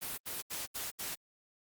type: noise bursts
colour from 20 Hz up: white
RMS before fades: -39 dBFS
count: 5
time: 0.01-1.156 s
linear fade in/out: 20 ms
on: 170 ms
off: 74 ms
effects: Opus 32 kbps